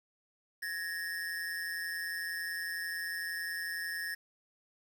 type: ring-modulated tone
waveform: square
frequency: 1767 Hz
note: A6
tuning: 7 cents sharp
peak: -33 dBFS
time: 0.62-4.15 s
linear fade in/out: 10 ms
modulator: 85.5 Hz
effects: 10-bit